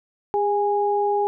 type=tone pair together; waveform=sine; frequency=406.6 / 825 Hz; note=G#4 / G#5; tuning=-37 / -12 cents; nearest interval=octave; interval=1225 cents; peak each=-21 dBFS; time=0.34-1.27 s; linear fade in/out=0 ms; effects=none